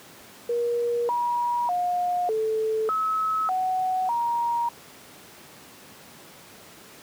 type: tone with pitch steps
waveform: sine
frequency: 475.4 / 960 / 714 / 438.6 / 1290 / 745 / 943 Hz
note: A#4 / B5 / F5 / A4 / E6 / F#5 / A#5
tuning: +34 / -49 / +38 / -6 / -38 / +12 / +20 cents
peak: -22 dBFS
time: 0.49-4.69 s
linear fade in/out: 5 ms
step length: 600 ms
effects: pink hiss -47 dBFS RMS until 7.02 s + high-pass 150 Hz 12 dB/octave